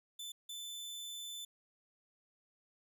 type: tone bursts at uneven times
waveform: sawtooth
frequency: 3520 Hz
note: A7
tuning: in tune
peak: -40 dBFS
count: 2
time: 0.19-0.32 / 0.49-1.45 s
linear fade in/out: 5 ms
effects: none